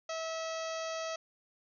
harmonic tone, 648 Hz, E5, 30 cents flat, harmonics 1 / 2 / 3 / 4 / 5 / 6 / 7 / 8 / 9 / 10, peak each -37 / -42 / -47 / -48 / -49 / -53 / -50 / -53 / -50 / -52 dBFS, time 0.09-1.16 s, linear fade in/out 5 ms, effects none

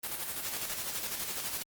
white noise with tremolo, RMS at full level -35 dBFS, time 0.03-1.63 s, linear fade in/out 10 ms, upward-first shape square, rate 12 Hz, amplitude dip 40%, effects Opus 32 kbps

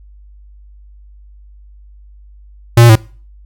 square tone with pitch steps, 117.6 / 118.3 / 110.4 Hz, A#2 / A#2 / A2, +16 / +26 / +6 cents, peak -3 dBFS, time 2.77-2.956 s, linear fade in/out 5 ms, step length 62 ms, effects noise-tail reverb RT60 0.4 s tail -23 dB re dry + added 50 Hz sine -37 dBFS peak until 3.45 s

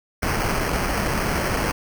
pink noise with sample-and-hold, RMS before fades -23 dBFS, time 0.22-1.72 s, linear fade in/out 10 ms, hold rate 3675 Hz, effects none

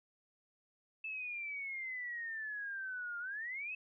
sine exponential two-way sweep, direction down then up, 2637 to 1396.9 to 2637 Hz, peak -39 dBFS, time 1.04-3.75 s, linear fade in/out 5 ms, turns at 3.19 s, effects none

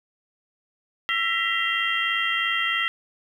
sine tone cluster, 1343 / 1918 / 2021 / 2759 / 3202 Hz, E6 / A#6 / B6 / F7 / G7, +32 / +49 / +39 / -22 / +36 cents, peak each -28 dBFS, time 1.09-2.88 s, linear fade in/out 0 ms, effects 9-bit

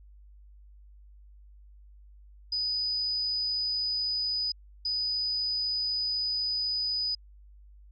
sine tone bursts at uneven times, 4978 Hz, D#8, in tune, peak -27 dBFS, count 2, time 2.52-4.52 / 4.85-7.15 s, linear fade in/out 5 ms, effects added 50 Hz sine -50 dBFS peak until 7.91 s

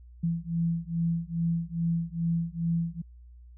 sine beating tone pair, 166.4 / 168.8 Hz, E3 / E3, +17 / +41 cents, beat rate 2.4 Hz, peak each -29 dBFS, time 0.23-3.02 s, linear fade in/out 10 ms, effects added 60 Hz sine -47 dBFS peak until 3.57 s

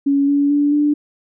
sine tone with pitch steps, 280 / 284.7 / 289.5 / 294.4 Hz, C#4 / C#4 / D4 / D4, +18 / +46 / -25 / +4 cents, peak -12 dBFS, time 0.06-0.94 s, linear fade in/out 10 ms, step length 220 ms, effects none

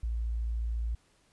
sine tone, 57 Hz, A#1, 38 cents flat, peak -29 dBFS, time 0.03-0.95 s, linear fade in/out 5 ms, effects pink hiss -67 dBFS RMS until 1.32 s + resampled to 24000 Hz

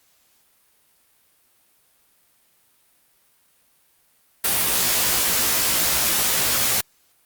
white noise with comb filter, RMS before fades -20 dBFS, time 4.44-6.81 s, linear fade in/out 5 ms, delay 17 ms, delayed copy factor +0.85, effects white hiss -61 dBFS RMS until 7.25 s + Opus 48 kbps

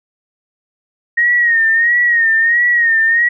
sine tone with vibrato, 1864.7 Hz, A#6, in tune, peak -9 dBFS, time 1.17-3.29 s, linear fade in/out 10 ms, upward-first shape sine, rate 1.5 Hz, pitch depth 68 cents each way, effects none

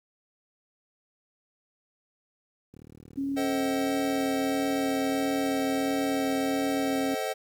click train, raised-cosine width 3 ms, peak -34 dBFS, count 169, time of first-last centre 2.74-7.138 s, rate 38.2 Hz
sine tone with vibrato, 273.7 Hz, C#4, 22 cents flat, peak -27 dBFS, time 3.17-7.15 s, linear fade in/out 10 ms, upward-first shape sine, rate 1.5 Hz, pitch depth 18 cents each way
square chord, A diminished seventh, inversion none, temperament just, 440 / 528 / 633.6 / 760.3 Hz, A4 / C5 / Eb5 / Gb5, 0 / +16 / +31 / +47 cents, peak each -35 dBFS, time 3.36-7.34 s, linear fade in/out 20 ms
effects high-pass 80 Hz 12 dB/octave + 10-bit

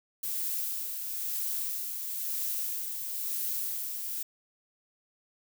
violet noise with tremolo, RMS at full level -32 dBFS, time 0.23-4.23 s, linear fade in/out 5 ms, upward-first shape sine, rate 1 Hz, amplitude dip 40%, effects none

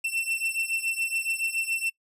45% pulse beating tone pair, 2687 / 2694.1 Hz, E7 / E7, +33 / +37 cents, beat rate 7.1 Hz, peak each -30 / -29 dBFS, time 0.04-1.9 s, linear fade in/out 10 ms, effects noise-tail reverb RT60 0.1 s tail -24 dB re dry + resampled to 32000 Hz

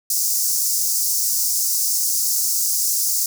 pink high-pass noise, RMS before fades -20 dBFS, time 0.1-3.26 s, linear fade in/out 2 ms, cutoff 5200 Hz, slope 48 dB/octave, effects none

